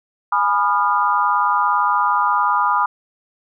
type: chord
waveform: sine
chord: F half-diminished seventh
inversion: first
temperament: equal with one note detuned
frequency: 830.6 / 987.8 / 1217.5 / 1396.9 Hz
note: Ab5 / Cb6 / Eb6 / F6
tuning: 0 / 0 / -38 / 0 cents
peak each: -22 / -18 / -18 / -24 dBFS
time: 0.32-2.86 s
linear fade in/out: 5 ms
effects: none